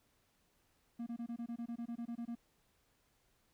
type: tone bursts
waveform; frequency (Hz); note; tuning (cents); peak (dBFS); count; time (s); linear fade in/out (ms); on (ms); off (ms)
triangle; 234.8; A#3; +13; -37; 14; 0.99-2.353; 10; 76; 23
effects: pink hiss -75 dBFS RMS until 3.53 s